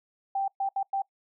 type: tone bursts at uneven times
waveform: sine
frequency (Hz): 784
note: G5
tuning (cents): 0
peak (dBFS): -25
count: 4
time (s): 0.35-0.48 / 0.6-0.69 / 0.76-0.83 / 0.93-1.02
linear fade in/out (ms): 5
effects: noise-tail reverb RT60 0.1 s tail -22 dB re dry